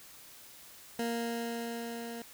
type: tone with level ramp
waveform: 20% pulse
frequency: 233.1 Hz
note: A#3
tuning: in tune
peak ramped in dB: -26 to -35 dBFS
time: 0.99-2.22 s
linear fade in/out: 2 ms
effects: white hiss -53 dBFS RMS until 2.33 s